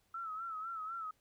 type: tone with vibrato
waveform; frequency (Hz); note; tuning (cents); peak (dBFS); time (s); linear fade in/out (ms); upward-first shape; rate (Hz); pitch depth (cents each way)
sine; 1314; E6; -6; -39; 0.14-1.11; 5; sine; 4; 73
effects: pink hiss -75 dBFS RMS until 1.2 s